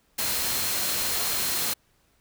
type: tone in noise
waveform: sine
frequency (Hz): 4186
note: C8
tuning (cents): 0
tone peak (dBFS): -36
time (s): 0.18-1.74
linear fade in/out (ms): 10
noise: white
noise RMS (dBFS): -27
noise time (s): 0.18-1.74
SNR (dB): -12
effects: pink hiss -66 dBFS RMS until 2.2 s